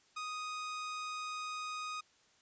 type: tone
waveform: sawtooth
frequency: 1246 Hz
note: D#6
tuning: 2 cents sharp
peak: -35 dBFS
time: 0.16-2.01 s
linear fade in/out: 10 ms
effects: white hiss -68 dBFS RMS until 2.41 s + resampled to 16000 Hz